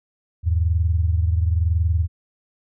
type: tone pair together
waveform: sine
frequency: 80.6 / 101.55 Hz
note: E2 / G#2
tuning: -38 / -38 cents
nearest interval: major third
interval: 400 cents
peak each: -17 / -23 dBFS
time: 0.43-2.08 s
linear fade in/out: 50 ms
effects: none